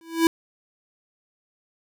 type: tone with exponential growth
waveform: square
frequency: 329.6 Hz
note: E4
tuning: in tune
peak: -12 dBFS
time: 0.01-0.27 s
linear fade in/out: 1 ms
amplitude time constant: 55 ms
effects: none